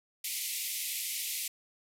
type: band-pass noise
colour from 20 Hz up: white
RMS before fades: -36 dBFS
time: 0.24-1.48 s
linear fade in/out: 5 ms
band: 2000 to 15000 Hz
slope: 96 dB/octave
effects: none